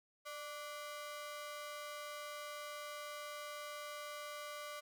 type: ring-modulated tone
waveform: sawtooth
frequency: 880 Hz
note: A5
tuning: in tune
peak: -38 dBFS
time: 0.25-4.81 s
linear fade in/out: 20 ms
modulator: 286 Hz
effects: none